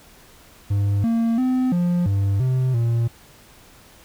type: tone with pitch steps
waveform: triangle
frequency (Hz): 100.7 / 229.3 / 255.8 / 175.7 / 99 / 129.1 / 116.7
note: G2 / A#3 / C4 / F3 / G2 / C3 / A#2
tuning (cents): +47 / -28 / -39 / +11 / +18 / -23 / +2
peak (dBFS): -15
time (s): 0.7-3.08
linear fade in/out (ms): 10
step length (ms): 340
effects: pink hiss -49 dBFS RMS until 4.04 s